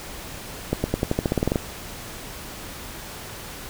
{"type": "accelerating click train", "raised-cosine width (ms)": 2, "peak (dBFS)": -7, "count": 13, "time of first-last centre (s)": [0.73, 1.558], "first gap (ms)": 110, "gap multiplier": 0.91, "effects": ["pink hiss -37 dBFS RMS until 3.69 s"]}